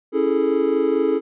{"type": "chord", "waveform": "triangle", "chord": "A major seventh", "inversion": "first", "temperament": "equal", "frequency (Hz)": [277.2, 329.6, 415.3, 440], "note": ["C#4", "E4", "G#4", "A4"], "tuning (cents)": [0, 0, 0, 0], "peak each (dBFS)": [-22, -21, -19, -19], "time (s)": [0.12, 1.21], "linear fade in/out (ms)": 50, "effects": ["resampled to 8000 Hz"]}